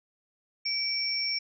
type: tone pair together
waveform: sine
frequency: 2302 / 5465 Hz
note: D7 / F8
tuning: -35 / -38 cents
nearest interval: octave + minor third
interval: 1497 cents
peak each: -33 / -28 dBFS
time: 0.65-1.39 s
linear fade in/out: 10 ms
effects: none